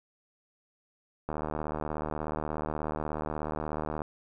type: click train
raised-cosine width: 1 ms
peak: -19 dBFS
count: 210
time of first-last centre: 1.29-4.018 s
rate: 76.6 Hz
effects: none